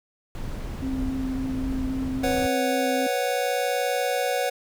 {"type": "noise", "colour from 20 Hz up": "brown", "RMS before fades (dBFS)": -32, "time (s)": [0.35, 2.47], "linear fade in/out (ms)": 0}
{"type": "tone with vibrato", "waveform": "sine", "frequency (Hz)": 262.8, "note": "C4", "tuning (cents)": 8, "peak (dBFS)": -26, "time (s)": [0.82, 3.07], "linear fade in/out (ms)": 5, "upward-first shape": "square", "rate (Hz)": 3.7, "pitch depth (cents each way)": 9}
{"type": "chord", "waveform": "square", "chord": "B suspended second", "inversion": "none", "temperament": "equal", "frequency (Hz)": [493.9, 554.4, 740], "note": ["B4", "C#5", "F#5"], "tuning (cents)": [0, 0, 0], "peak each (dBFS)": -28, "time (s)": [2.23, 4.5], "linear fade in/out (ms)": 10}
{"effects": []}